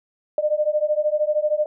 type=beating tone pair; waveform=sine; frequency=598 / 611 Hz; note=D5 / D#5; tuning=+31 / -32 cents; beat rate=13 Hz; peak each=-21 dBFS; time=0.38-1.66 s; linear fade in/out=2 ms; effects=none